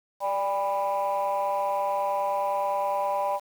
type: chord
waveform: sine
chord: G major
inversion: second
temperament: equal with one note detuned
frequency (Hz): 587.3 / 802.3 / 987.8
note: D5 / G5 / B5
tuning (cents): 0 / +40 / 0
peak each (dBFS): -27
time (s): 0.2-3.4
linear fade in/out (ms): 50
effects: tanh soft clip ceiling -19 dBFS + 8-bit